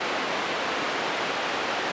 pink band-pass noise, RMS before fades -28 dBFS, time 0-1.92 s, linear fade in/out 10 ms, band 420 to 3100 Hz, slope 12 dB/octave, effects resampled to 16000 Hz

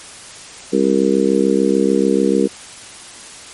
harmonic tone, 66.8 Hz, C2, 36 cents sharp, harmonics 3 / 4 / 5 / 6 / 7, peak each -18 / -18 / -18 / -18 / -18 dBFS, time 0.72-2.48 s, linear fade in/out 20 ms, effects white hiss -36 dBFS RMS until 3.53 s + MP3 48 kbps

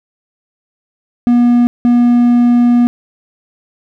triangle tone bursts at uneven times, 241 Hz, B3, 42 cents flat, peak -4 dBFS, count 2, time 1.27-1.67 / 1.85-2.87 s, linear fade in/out 0 ms, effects none

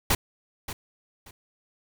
pink noise with echo, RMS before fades -21 dBFS, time 0.1-0.15 s, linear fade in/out 5 ms, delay 580 ms, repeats 2, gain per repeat -13 dB, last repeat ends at 1.31 s, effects none

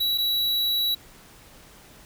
square tone pair in turn, 3910 / 3910 Hz, B7 / B7, -18 / -18 cents, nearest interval unison, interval 0 cents, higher neither, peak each -22 / -22 dBFS, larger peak neither, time 0-0.18 / 0.18-0.95 s, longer second, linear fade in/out 10 ms, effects pink hiss -50 dBFS RMS until 2.05 s

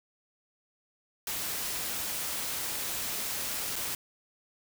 white noise with dropouts, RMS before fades -34 dBFS, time 1.27-3.95 s, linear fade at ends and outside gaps 2 ms, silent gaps 3.758-3.762 s, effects none

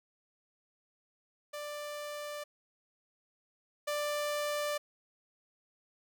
sawtooth tone pair in turn, 590 / 590 Hz, D5 / D5, +8 / +8 cents, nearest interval unison, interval 0 cents, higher neither, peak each -35 / -28 dBFS, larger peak second, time 1.53-2.44 / 3.87-4.78 s, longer neither, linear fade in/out 10 ms, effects none

